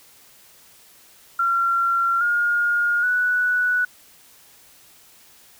sine tone with pitch steps, 1371 / 1423.5 / 1477.9 Hz, F6 / F6 / F#6, -32 / +33 / -2 cents, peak -17 dBFS, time 1.39-3.85 s, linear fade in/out 5 ms, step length 820 ms, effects white hiss -51 dBFS RMS until 5.59 s

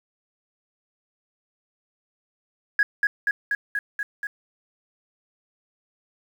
sine tone with echo, 1661.2 Hz, G#6, in tune, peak -14 dBFS, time 2.79-2.83 s, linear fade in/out 2 ms, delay 240 ms, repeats 6, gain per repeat -2 dB, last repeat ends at 4.27 s, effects tanh soft clip ceiling -11 dBFS + 8-bit

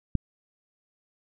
click, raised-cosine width 5 ms, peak -11 dBFS, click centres 0.153 s, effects none

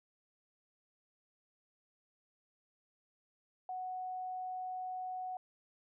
sine tone, 740 Hz, F#5, in tune, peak -38 dBFS, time 3.69-5.37 s, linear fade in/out 2 ms, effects none

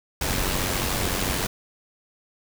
pink noise with amplitude modulation, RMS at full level -23 dBFS, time 0.21-1.47 s, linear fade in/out 5 ms, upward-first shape sine, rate 93.8 Hz, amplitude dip 50%, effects none

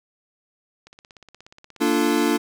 click train, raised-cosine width 0.2 ms, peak -28 dBFS, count 19, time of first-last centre 0.87-1.941 s, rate 16.8 Hz
square chord, Bb major seventh, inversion none, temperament equal with one note detuned, 233.1 / 293.7 / 346 / 440 Hz, Bb3 / D4 / F4 / A4, 0 / 0 / -16 / 0 cents, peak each -25 / -22 / -24 / -27 dBFS, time 1.8-2.38 s, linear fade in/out 20 ms
effects none

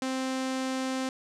sawtooth tone with low-pass filter, 261.6 Hz, C4, in tune, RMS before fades -31 dBFS, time 0.02-1.09 s, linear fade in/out 2 ms, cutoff 7600 Hz, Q 1.2, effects none

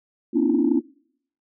sine tone cluster, 239.4 / 268.1 / 286.3 / 309.2 / 340.2 Hz, A#3 / C4 / D4 / D#4 / F4, +46 / +42 / -44 / -11 / -45 cents, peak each -23 dBFS, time 0.33-0.81 s, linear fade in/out 20 ms, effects noise-tail reverb RT60 0.7 s tail -25 dB re dry + tanh soft clip ceiling -9 dBFS

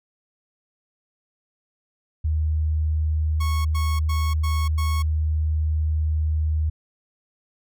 sine tone, 77.6 Hz, D#2, 4 cents flat, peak -19 dBFS, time 2.24-6.7 s, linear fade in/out 10 ms
sawtooth tone bursts, 1100 Hz, C#6, 14 cents flat, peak -26 dBFS, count 5, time 3.4-5.026 s, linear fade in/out 10 ms, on 250 ms, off 94 ms
effects none

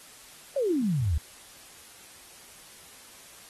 sine exponential sweep, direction down, 586 to 69.3 Hz, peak -23 dBFS, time 0.56-1.18 s, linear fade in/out 5 ms, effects white hiss -50 dBFS RMS until 3.49 s + AAC 32 kbps

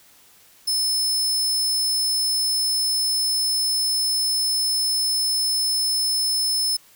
sawtooth tone, 5240 Hz, E8, 11 cents flat, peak -17 dBFS, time 0.67-6.77 s, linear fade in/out 10 ms, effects white hiss -53 dBFS RMS until 6.95 s

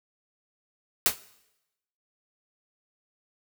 white noise with exponential decay, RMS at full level -17 dBFS, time 1.06-1.18 s, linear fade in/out 1 ms, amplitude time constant 25 ms, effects noise-tail reverb RT60 0.9 s tail -19 dB re dry

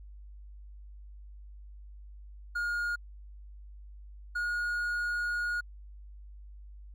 triangle tone pair in turn, 1427 / 1439.4 Hz, F6 / F#6, +37 / -48 cents, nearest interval unison, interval 15 cents, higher second, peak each -27 / -27 dBFS, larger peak neither, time 2.55-2.96 / 4.35-5.61 s, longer second, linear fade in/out 10 ms, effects added 50 Hz sine -45 dBFS peak until 6.94 s + MP3 96 kbps

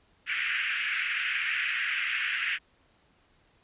white band-pass noise, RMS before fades -30 dBFS, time 0.26-2.59 s, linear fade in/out 50 ms, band 1500 to 2800 Hz, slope 48 dB/octave, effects pink hiss -65 dBFS RMS until 3.63 s + resampled to 8000 Hz

